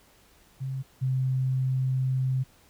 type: tone pair in turn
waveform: sine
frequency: 133.1 / 130.51 Hz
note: C3 / C3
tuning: +30 / -4 cents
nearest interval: unison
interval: 34 cents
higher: first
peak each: -29 / -23 dBFS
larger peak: second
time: 0.6-0.83 / 1.01-2.44 s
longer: second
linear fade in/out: 20 ms
effects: pink hiss -59 dBFS RMS until 2.69 s